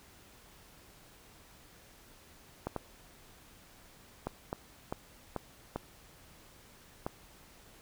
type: clicks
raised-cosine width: 1 ms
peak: -20 dBFS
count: 8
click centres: 2.67 / 2.763 / 4.27 / 4.529 / 4.925 / 5.363 / 5.76 / 7.065 s
effects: pink hiss -58 dBFS RMS until 7.81 s